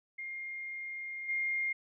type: tone with level steps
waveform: sine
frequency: 2122 Hz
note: C7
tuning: 24 cents sharp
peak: -38 / -30 dBFS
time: 0.18-1.73 s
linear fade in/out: 10 ms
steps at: 1.28 s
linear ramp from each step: 20 ms
effects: none